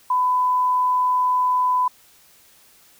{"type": "tone", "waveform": "sine", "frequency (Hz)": 1002, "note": "B5", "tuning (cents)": 25, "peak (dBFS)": -16, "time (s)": [0.1, 1.88], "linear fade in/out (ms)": 5, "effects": ["white hiss -53 dBFS RMS until 2.99 s"]}